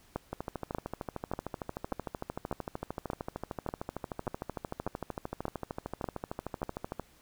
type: two click trains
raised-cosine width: 1 ms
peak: -21 / -18 dBFS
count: 89 / 12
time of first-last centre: 0.33-6.997 / 0.16-6.631 s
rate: 13.2 / 1.7 Hz
effects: pink hiss -62 dBFS RMS until 7.21 s